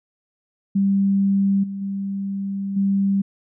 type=tone with level steps; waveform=sine; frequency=196.8 Hz; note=G3; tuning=7 cents sharp; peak=-15 / -26 / -23 / -16 dBFS; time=0.75-3.22 s; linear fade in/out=10 ms; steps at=1.63 / 1.81 / 2.76 s; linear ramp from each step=10 ms; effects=none